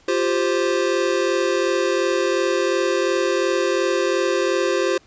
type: chord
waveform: square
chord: F suspended second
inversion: none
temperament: equal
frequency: 349.2 / 392 / 523.3 Hz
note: F4 / G4 / C5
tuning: 0 / 0 / 0 cents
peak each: -23 dBFS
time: 0.08-4.98 s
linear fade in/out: 5 ms
effects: pink hiss -54 dBFS RMS until 5.06 s + resampled to 16000 Hz